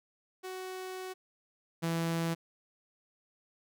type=tone pair in turn; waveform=sawtooth; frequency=372.7 / 166.02 Hz; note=F#4 / E3; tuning=+13 / +13 cents; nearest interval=octave + major second; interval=1400 cents; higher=first; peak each=-35 / -26 dBFS; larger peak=second; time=0.43-1.14 / 1.82-2.35 s; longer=first; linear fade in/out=20 ms; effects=none